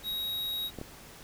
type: tone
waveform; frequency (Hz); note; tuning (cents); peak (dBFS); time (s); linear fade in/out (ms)
square; 3803; A#7; +34; -32; 0.03-0.71; 50
type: clicks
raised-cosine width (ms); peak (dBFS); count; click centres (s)
2; -25; 2; 0.787 / 0.814
effects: pink hiss -50 dBFS RMS until 1.23 s